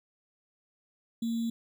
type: tone with sample-and-hold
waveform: sine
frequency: 230 Hz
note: A#3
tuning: 23 cents flat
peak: -28 dBFS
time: 1.22-1.5 s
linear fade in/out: 5 ms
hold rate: 3675 Hz
effects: none